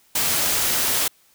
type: noise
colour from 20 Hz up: white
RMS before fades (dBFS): -21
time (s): 0.15-1.08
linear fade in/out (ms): 5
effects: white hiss -58 dBFS RMS until 1.34 s